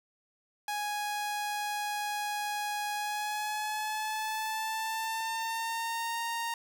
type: tone with pitch glide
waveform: sawtooth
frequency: 830.6 to 926.9 Hz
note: G#5 to A#5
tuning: 0 to -10 cents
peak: -28 dBFS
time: 0.68-6.54 s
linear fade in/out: 2 ms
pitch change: +190 cents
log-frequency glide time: 2.94-6.2 s
effects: none